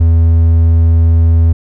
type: tone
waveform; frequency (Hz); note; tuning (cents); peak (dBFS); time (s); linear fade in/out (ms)
triangle; 82.5; E2; +2; -3; 0-1.53; 10
effects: none